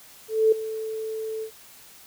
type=tone with ADSR envelope; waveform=sine; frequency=440 Hz; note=A4; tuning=in tune; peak=-13 dBFS; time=0.28-1.51 s; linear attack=240 ms; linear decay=6 ms; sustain=-15 dB; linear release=86 ms; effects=white hiss -49 dBFS RMS until 2.06 s